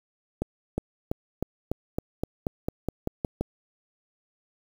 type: accelerating click train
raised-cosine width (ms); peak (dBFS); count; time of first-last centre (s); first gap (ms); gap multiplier
2; -13; 13; 0.42-3.41; 360; 0.93
effects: 7-bit